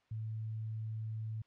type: tone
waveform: sine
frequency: 110 Hz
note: A2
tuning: in tune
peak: -37 dBFS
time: 0.11-1.42 s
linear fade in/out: 5 ms
effects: white hiss -73 dBFS RMS until 1.46 s + low-pass 3000 Hz 12 dB/octave